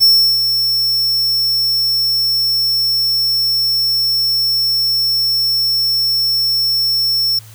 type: tone with ADSR envelope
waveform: square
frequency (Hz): 5400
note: E8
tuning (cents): +41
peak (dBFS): -6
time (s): 0-7.39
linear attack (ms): 29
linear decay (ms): 350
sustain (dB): -7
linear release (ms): 4
effects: added 109 Hz sine -37 dBFS peak until 7.54 s + white hiss -43 dBFS RMS until 7.54 s